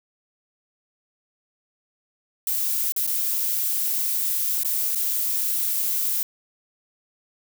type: noise with dropouts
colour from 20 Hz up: violet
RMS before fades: -24 dBFS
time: 2.47-6.23 s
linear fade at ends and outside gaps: 2 ms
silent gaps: 2.922-2.963 / 3.067-3.074 / 4.634-4.647 / 4.95-4.956 s
effects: none